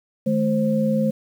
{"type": "tone cluster", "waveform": "sine", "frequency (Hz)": [156.5, 216.3, 526], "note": ["D#3", "A3", "C5"], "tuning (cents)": [10, -29, 9], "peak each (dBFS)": [-26, -19, -23], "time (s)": [0.26, 1.11], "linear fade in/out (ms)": 10, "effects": ["8-bit"]}